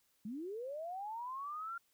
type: linear sweep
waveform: sine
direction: up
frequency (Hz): 196 to 1400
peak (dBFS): -40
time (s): 0.25-1.78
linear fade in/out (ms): 5
effects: white hiss -75 dBFS RMS until 1.93 s